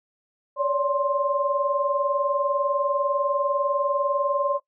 sine tone cluster, 560 / 580 / 1053 Hz, C#5 / D5 / C6, +18 / -22 / +11 cents, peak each -25 dBFS, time 0.56-4.6 s, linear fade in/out 50 ms, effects noise-tail reverb RT60 0.1 s tail -19 dB re dry

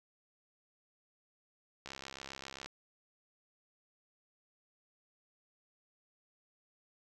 click train, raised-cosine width 0.2 ms, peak -27 dBFS, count 55, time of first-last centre 1.86-2.66 s, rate 67.5 Hz, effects none

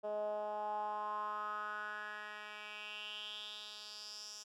10% pulse tone with band-pass filter sweep, 210.3 Hz, G#3, 22 cents sharp, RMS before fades -43 dBFS, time 0.03-4.44 s, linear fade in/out 20 ms, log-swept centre 570 to 6000 Hz, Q 5.1, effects none

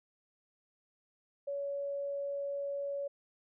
sine tone, 563 Hz, C#5, 27 cents sharp, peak -34 dBFS, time 1.47-3.08 s, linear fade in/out 10 ms, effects none

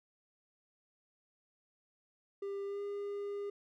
triangle tone with pitch glide, 397.9 to 405.3 Hz, G4 to G#4, +26 to -42 cents, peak -35 dBFS, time 2.42-3.5 s, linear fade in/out 5 ms, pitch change +32 cents, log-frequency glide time 2.65-2.81 s, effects none

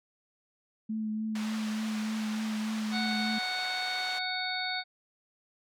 sine tone with vibrato, 217.1 Hz, A3, 23 cents flat, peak -30 dBFS, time 0.89-3.39 s, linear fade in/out 10 ms, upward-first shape triangle, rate 3.4 Hz, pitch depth 22 cents each way
pink band-pass noise, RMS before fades -43 dBFS, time 1.35-4.19 s, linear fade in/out 5 ms, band 840 to 5900 Hz, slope 12 dB/octave
harmonic tone, 740 Hz, F#5, in tune, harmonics 1 / 2 / 3 / 5 / 6, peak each -37 / -37 / -37 / -37 / -37 dBFS, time 2.91-4.84 s, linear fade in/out 50 ms
effects none

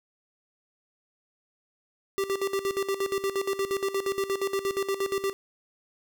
square tone with tremolo, 392 Hz, G4, in tune, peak -25 dBFS, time 2.18-5.33 s, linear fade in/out 0 ms, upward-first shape square, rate 8.5 Hz, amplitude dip 75%, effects none

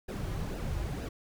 brown noise with flanger, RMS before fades -35 dBFS, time 0.08-1.09 s, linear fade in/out 10 ms, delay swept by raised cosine 0.9 to 4.5 ms, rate 2.1 Hz, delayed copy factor -0.6, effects none

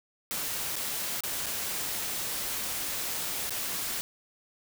white noise with dropouts, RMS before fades -33 dBFS, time 0.31-4.01 s, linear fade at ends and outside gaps 0 ms, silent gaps 0.757-0.764 / 1.206-1.236 / 1.46-1.465 / 3.495-3.506 s, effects none

